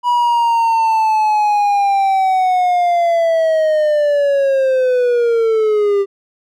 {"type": "linear sweep", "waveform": "triangle", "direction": "down", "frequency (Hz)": [976, 393.1], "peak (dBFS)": -9, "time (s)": [0.03, 6.06], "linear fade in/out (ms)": 50, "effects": []}